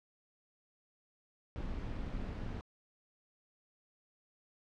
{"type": "noise with amplitude modulation", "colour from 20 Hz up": "brown", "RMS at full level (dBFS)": -37, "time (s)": [1.56, 2.61], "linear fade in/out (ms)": 0, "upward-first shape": "sine", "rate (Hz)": 216, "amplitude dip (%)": 60, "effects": ["low-pass 4000 Hz 12 dB/octave"]}